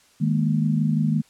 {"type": "chord", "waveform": "sine", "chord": "D# suspended fourth", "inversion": "none", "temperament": "just", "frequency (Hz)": [155.56, 207.4, 233.3], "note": ["D#3", "G#3", "A#3"], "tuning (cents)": [0, -2, 2], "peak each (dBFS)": [-21, -24, -24], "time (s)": [0.2, 1.22], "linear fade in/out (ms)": 20, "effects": ["white hiss -57 dBFS RMS until 1.29 s", "low-pass 9000 Hz 12 dB/octave"]}